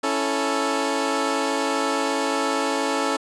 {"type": "chord", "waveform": "15% pulse", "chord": "A major", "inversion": "first", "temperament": "equal", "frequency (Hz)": [277.2, 329.6, 440], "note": ["C#4", "E4", "A4"], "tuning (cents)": [0, 0, 0], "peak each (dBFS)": [-18, -22, -19], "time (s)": [0.03, 3.17], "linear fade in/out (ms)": 10, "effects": ["resampled to 22050 Hz"]}